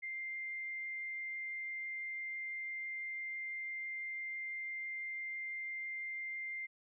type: tone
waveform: sine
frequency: 2098 Hz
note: C7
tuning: 4 cents sharp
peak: -39 dBFS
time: 0.02-6.67 s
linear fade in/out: 20 ms
effects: none